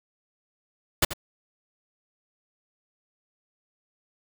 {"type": "noise with echo", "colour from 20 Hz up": "pink", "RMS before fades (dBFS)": -20, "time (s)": [1.02, 1.05], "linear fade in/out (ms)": 5, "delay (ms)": 85, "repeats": 1, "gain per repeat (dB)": -12, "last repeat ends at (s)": 1.135, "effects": []}